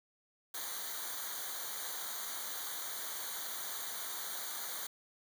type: noise with comb filter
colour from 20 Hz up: white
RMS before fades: -41 dBFS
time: 0.54-4.87 s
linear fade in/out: 5 ms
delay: 0.38 ms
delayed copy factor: -0.95
effects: none